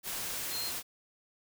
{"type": "tone in noise", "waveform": "sine", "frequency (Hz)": 4186, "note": "C8", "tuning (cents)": 0, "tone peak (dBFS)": -36, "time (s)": [0.5, 0.72], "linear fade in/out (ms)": 50, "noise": "white", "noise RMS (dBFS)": -37, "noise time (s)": [0.03, 0.83], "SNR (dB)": -2, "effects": []}